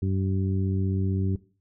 harmonic tone, 95.6 Hz, G2, 43 cents flat, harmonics 1 / 2 / 3 / 4, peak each -24 / -30 / -34 / -36 dBFS, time 0.02-1.36 s, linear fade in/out 5 ms, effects noise-tail reverb RT60 0.4 s tail -19 dB re dry

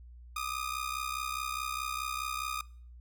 sawtooth ring-modulated tone, 1228 Hz, D#6, 23 cents flat, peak -27 dBFS, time 0.36-2.61 s, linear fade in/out 2 ms, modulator 32.4 Hz, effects noise-tail reverb RT60 0.5 s tail -22 dB re dry + added 60 Hz sine -48 dBFS peak until 3 s

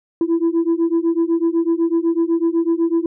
sine beating tone pair, 329.6 / 337.6 Hz, E4 / E4, 0 / +41 cents, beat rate 8 Hz, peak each -16 dBFS, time 0.21-3.06 s, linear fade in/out 2 ms, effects tanh soft clip ceiling -11 dBFS

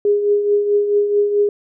sine tone with tremolo, 410.9 Hz, G#4, 18 cents flat, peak -10 dBFS, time 0.05-1.49 s, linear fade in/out 2 ms, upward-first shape triangle, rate 4.6 Hz, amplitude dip 60%, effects none

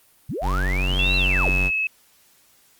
sine linear two-way sweep, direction up then down, 77.78 to 4075 to 230.4 Hz, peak -25 dBFS, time 0.29-1.5 s, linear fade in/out 5 ms, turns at 1.16 s
square tone, 46.45 Hz, F#1, 7 cents sharp, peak -21 dBFS, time 0.41-1.71 s, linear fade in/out 50 ms
sine tone with pitch glide, 2710 to 2585 Hz, E7 to E7, +47 to -34 cents, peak -20 dBFS, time 0.99-1.87 s, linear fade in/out 2 ms, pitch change -81 cents, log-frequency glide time 1.18-1.48 s
effects white hiss -57 dBFS RMS until 2.79 s + Opus 32 kbps

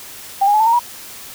sine tone with pitch steps, 789 / 820.6 / 853.5 / 887.7 / 923.2 / 960.2 Hz, G5 / G#5 / G#5 / A5 / A#5 / B5, +11 / -21 / +47 / +15 / -17 / -49 cents, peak -10 dBFS, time 0.41-0.794 s, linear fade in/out 10 ms, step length 64 ms, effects white hiss -35 dBFS RMS until 1.34 s

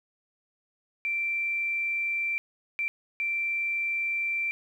sine tone bursts at uneven times, 2349 Hz, D7, in tune, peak -26 dBFS, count 3, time 1.05-2.38 / 2.79-2.88 / 3.2-4.51 s, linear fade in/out 0 ms, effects 10-bit

